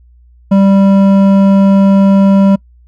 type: tone with hard clipping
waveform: sine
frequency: 196 Hz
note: G3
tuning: in tune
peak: -6 dBFS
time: 0.51-2.56 s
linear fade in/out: 10 ms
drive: 10 dB
effects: noise-tail reverb RT60 0.1 s tail -26 dB re dry + added 60 Hz sine -40 dBFS peak until 2.87 s